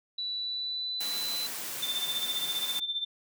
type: tone with pitch glide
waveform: sine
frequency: 3951 to 4020 Hz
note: B7 to B7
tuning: 0 to +30 cents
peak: -31 dBFS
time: 0.18-1.47 s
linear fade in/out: 5 ms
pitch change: +30 cents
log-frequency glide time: 0.35-1.33 s
type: high-pass noise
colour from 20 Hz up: white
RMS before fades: -37 dBFS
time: 1-2.8 s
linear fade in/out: 10 ms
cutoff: 120 Hz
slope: 48 dB/octave
type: tone with tremolo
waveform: sine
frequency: 3561 Hz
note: A7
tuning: 20 cents sharp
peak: -27 dBFS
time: 1.82-3.05 s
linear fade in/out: 10 ms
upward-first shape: sine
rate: 15 Hz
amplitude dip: 70%
effects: none